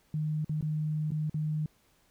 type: tone with dropouts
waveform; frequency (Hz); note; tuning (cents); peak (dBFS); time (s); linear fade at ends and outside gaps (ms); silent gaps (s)
sine; 153.5; D#3; -23; -28; 0.14-1.66; 2; 0.446-0.494 / 0.61-0.625 / 1.107-1.118 / 1.297-1.343
effects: pink hiss -67 dBFS RMS until 2.1 s